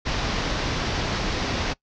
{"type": "low-pass noise", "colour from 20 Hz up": "pink", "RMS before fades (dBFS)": -26, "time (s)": [0.05, 1.74], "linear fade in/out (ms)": 20, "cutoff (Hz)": 5900, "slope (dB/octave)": 48, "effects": ["noise-tail reverb RT60 0.1 s tail -22 dB re dry"]}